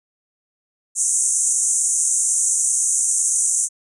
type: band-pass noise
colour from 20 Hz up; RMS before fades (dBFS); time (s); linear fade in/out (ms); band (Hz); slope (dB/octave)
white; -19; 0.95-3.69; 50; 6200 to 9700; 96
effects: resampled to 24000 Hz